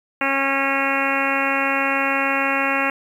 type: harmonic tone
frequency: 273.5 Hz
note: C#4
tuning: 23 cents flat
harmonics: 1 / 2 / 3 / 4 / 5 / 6 / 7 / 8 / 9 / 10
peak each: -27 / -27 / -27 / -27 / -27 / -27 / -27 / -27 / -27 / -27 dBFS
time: 0.21-2.9 s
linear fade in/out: 2 ms
effects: 8-bit